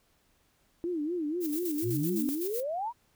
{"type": "tone with vibrato", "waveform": "sine", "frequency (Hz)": 324.5, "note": "E4", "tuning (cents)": -27, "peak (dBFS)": -29, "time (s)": [0.84, 2.29], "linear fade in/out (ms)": 0, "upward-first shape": "sine", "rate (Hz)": 4.1, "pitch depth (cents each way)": 180}
{"type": "noise with tremolo", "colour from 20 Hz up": "violet", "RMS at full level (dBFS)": -37, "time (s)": [1.4, 2.64], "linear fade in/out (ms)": 50, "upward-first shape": "square", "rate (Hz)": 7.9, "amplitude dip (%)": 60}
{"type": "exponential sweep", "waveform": "sine", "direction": "up", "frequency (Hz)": [101.8, 998], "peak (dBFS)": -30, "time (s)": [1.82, 2.93], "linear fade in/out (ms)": 50}
{"effects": ["pink hiss -69 dBFS RMS until 3.15 s"]}